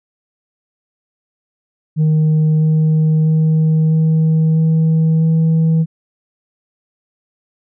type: tone with pitch steps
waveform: sine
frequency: 155.56 / 156.73 / 157.91 / 159.1 / 160.3 / 161.51 Hz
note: D#3 / D#3 / D#3 / D#3 / E3 / E3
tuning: 0 / +13 / +26 / +39 / -48 / -35 cents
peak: -7 dBFS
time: 1.96-5.86 s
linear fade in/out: 50 ms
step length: 650 ms
effects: tanh soft clip ceiling -9 dBFS